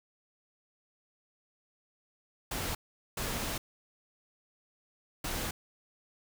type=noise bursts at uneven times; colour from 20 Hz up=pink; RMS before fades=-35 dBFS; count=3; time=2.51-2.75 / 3.17-3.58 / 5.24-5.51 s; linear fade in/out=5 ms; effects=none